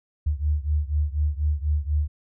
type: beating tone pair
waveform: sine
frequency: 73.2 / 77.3 Hz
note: D2 / D#2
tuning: -5 / -11 cents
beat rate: 4.1 Hz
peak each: -23 / -25 dBFS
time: 0.26-2.08 s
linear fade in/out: 10 ms
effects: none